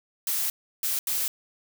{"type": "noise bursts at uneven times", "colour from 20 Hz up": "blue", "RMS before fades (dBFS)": -27, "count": 3, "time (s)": [[0.27, 0.5], [0.83, 0.99], [1.07, 1.28]], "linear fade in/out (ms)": 2, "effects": []}